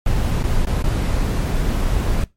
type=noise with dropouts; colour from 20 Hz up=brown; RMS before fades=-18 dBFS; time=0.06-2.24 s; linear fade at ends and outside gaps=2 ms; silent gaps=0.429-0.438 / 0.651-0.669 / 0.824-0.84 s; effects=noise-tail reverb RT60 0.2 s tail -20 dB re dry + MP3 64 kbps